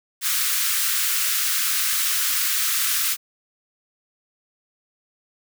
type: high-pass noise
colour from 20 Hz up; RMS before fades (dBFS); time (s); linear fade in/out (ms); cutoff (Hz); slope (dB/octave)
white; -22; 0.21-3.17; 50; 1200; 48
effects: none